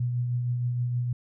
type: tone with tremolo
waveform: sine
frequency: 122.3 Hz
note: B2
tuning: 16 cents flat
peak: -23 dBFS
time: 0-1.13 s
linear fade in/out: 5 ms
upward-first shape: triangle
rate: 6.4 Hz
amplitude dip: 35%
effects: none